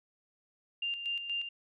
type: tone with tremolo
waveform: sine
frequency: 2794 Hz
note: F7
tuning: in tune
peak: -31 dBFS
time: 0.82-1.49 s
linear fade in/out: 5 ms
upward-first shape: square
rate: 4.2 Hz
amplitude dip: 55%
effects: none